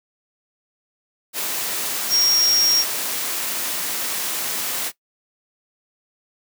sine tone in noise, 5588 Hz, F8, in tune, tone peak -15 dBFS, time 2.09-2.85 s, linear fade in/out 50 ms, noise white, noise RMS -25 dBFS, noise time 1.33-4.92 s, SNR +7 dB, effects noise-tail reverb RT60 0.1 s tail -18 dB re dry + high-pass 200 Hz 12 dB/octave

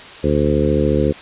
harmonic tone with a mistuned harmonic, 74 Hz, D2, 14 cents sharp, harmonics 1 / 2 / 3 / 4 / 5 / 6 / 7, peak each -21 / -21 / -21 / -21 / -21 / -21 / -21 dBFS, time 0.23-1.13 s, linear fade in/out 20 ms, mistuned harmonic 1, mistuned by +25 cents, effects white hiss -36 dBFS RMS until 1.21 s + resampled to 8000 Hz

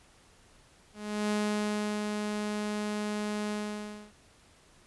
sawtooth tone with ADSR envelope, 209.7 Hz, G#3, 17 cents sharp, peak -23 dBFS, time 0.93-4.13 s, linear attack 370 ms, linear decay 720 ms, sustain -4 dB, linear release 620 ms, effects pink hiss -60 dBFS RMS until 4.86 s + resampled to 24000 Hz

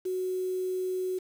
sine tone with quantisation, 370 Hz, F#4, in tune, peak -28 dBFS, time 0.05-1.19 s, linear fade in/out 10 ms, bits 8, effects none

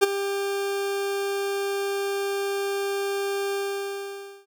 40% pulse tone with ADSR envelope, 397.4 Hz, G4, 24 cents sharp, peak -11 dBFS, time 0.01-4.46 s, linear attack 23 ms, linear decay 19 ms, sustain -13 dB, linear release 920 ms, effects none

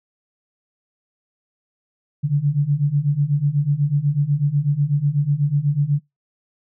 sine beating tone pair, 140 / 148.1 Hz, C#3 / D3, +18 / +15 cents, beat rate 8.1 Hz, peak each -20 / -18 dBFS, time 2.23-6 s, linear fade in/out 20 ms, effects noise-tail reverb RT60 0.2 s tail -26 dB re dry

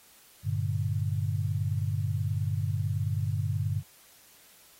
sine chord, G minor, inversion none, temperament equal, 98 / 116.54 / 146.83 Hz, G2 / Bb2 / D3, 0 / 0 / 0 cents, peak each -29 / -32 / -32 dBFS, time 0.43-3.83 s, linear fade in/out 50 ms, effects white hiss -57 dBFS RMS until 4.79 s + AAC 48 kbps

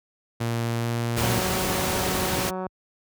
sawtooth tone with pitch glide, 116.54 to 117.49 Hz, A#2 to A#2, 0 to +14 cents, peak -20 dBFS, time 0.4-1.39 s, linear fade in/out 10 ms, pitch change +14 cents, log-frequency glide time 0.8-0.87 s
pink noise, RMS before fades -26 dBFS, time 1.16-2.51 s, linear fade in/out 20 ms
click train, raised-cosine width 1 ms, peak -18 dBFS, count 270, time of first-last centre 1.22-2.666 s, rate 186 Hz
effects high-pass 60 Hz 12 dB/octave

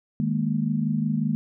sine chord, D# suspended fourth, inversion none, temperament equal, 155.56 / 207.7 / 233.1 Hz, D#3 / G#3 / A#3, 0 / 0 / 0 cents, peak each -26 dBFS, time 0.2-1.35 s, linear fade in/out 0 ms, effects none

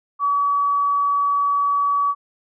sine tone, 1139 Hz, C#6, 47 cents sharp, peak -16 dBFS, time 0.19-2.15 s, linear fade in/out 50 ms, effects none

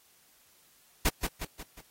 pink noise with echo, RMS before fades -24 dBFS, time 1.05-1.09 s, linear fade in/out 5 ms, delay 180 ms, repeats 4, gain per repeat -6 dB, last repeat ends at 1.81 s, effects white hiss -63 dBFS RMS until 1.9 s + AAC 48 kbps

